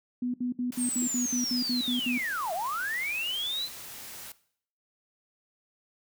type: tone bursts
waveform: sine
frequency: 246.9 Hz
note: B3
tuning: in tune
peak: -27 dBFS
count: 11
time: 0.22-2.18 s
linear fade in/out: 5 ms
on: 120 ms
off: 64 ms
type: noise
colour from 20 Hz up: white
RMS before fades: -43 dBFS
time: 0.72-4.32 s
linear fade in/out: 2 ms
type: linear two-way sweep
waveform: sine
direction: down then up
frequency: 8730 to 623 to 4141 Hz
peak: -29 dBFS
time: 0.77-3.69 s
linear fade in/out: 50 ms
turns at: 2.53 s
type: tone with exponential decay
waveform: sine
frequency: 329.6 Hz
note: E4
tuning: in tune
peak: -33 dBFS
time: 1.02-1.12 s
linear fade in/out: 2 ms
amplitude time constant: 21 ms
effects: noise-tail reverb RT60 0.6 s tail -18 dB re dry